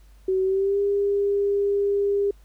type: tone with pitch glide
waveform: sine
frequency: 377.6 to 402.4 Hz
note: F#4 to G4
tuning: +35 to +45 cents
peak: -19 dBFS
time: 0.28-2.31 s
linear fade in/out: 5 ms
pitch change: +110 cents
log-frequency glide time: 0.43-0.79 s
effects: added 50 Hz sine -48 dBFS peak until 2.44 s + pink hiss -62 dBFS RMS until 2.44 s